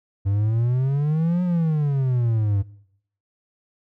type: exponential two-way sweep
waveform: triangle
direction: up then down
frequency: 96.6 to 181.7 to 96.6 Hz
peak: -16 dBFS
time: 0.25-2.63 s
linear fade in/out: 20 ms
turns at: 1.43 s
effects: noise-tail reverb RT60 0.7 s tail -21 dB re dry